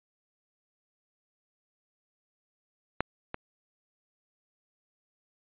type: clicks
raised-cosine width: 0.5 ms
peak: -10 / -19 dBFS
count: 2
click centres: 3.006 / 3.344 s
effects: resampled to 8000 Hz